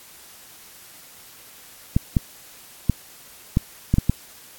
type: clicks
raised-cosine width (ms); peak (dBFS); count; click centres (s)
5; -4; 7; 1.965 / 2.168 / 2.897 / 3.571 / 3.94 / 3.984 / 4.096
effects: white hiss -46 dBFS RMS until 4.58 s + AAC 64 kbps